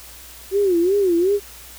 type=tone with vibrato; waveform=sine; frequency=371 Hz; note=F#4; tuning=5 cents sharp; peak=-14 dBFS; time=0.51-1.4 s; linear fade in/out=50 ms; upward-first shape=sine; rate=2.7 Hz; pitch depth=170 cents each way; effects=added 60 Hz sine -46 dBFS peak until 1.78 s + white hiss -41 dBFS RMS until 1.78 s